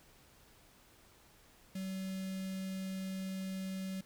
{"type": "tone with notch filter", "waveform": "square", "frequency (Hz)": 190, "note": "F#3", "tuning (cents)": 46, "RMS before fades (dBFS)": -40, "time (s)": [1.75, 4.01], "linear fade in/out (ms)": 5, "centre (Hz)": 960, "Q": 0.55, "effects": ["pink hiss -63 dBFS RMS until 4.05 s"]}